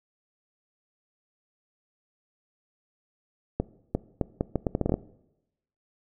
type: accelerating click train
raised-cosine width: 2 ms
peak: -11 dBFS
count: 12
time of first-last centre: 3.6-4.941 s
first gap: 350 ms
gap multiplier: 0.75
effects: noise-tail reverb RT60 0.9 s tail -20 dB re dry